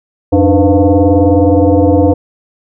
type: tone with frequency modulation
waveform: sine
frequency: 108.7 Hz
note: A2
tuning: 21 cents flat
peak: -5 dBFS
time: 0.32-2.14 s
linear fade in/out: 10 ms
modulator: 198 Hz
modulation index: 2.6
effects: none